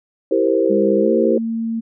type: chord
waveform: sine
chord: C dominant seventh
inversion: first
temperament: equal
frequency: 329.6 / 392 / 466.2 / 523.3 Hz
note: E4 / G4 / Bb4 / C5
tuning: 0 / 0 / 0 / 0 cents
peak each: -19 / -18 / -19 / -19 dBFS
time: 0.31-1.38 s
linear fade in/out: 5 ms
type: tone with pitch glide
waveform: sine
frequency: 203.6 to 227.2 Hz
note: G#3 to A#3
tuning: -34 to -44 cents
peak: -19 dBFS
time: 0.69-1.81 s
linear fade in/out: 20 ms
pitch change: +190 cents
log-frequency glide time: 0.99-1.12 s
effects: none